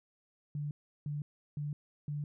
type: tone bursts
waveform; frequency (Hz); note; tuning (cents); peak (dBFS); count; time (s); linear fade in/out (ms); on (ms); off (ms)
sine; 146.83; D3; 0; -34; 4; 0.55-2.24; 2; 160; 350
effects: none